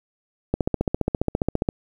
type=click train; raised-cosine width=2 ms; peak=-7 dBFS; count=18; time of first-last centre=0.54-1.689 s; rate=14.8 Hz; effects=8-bit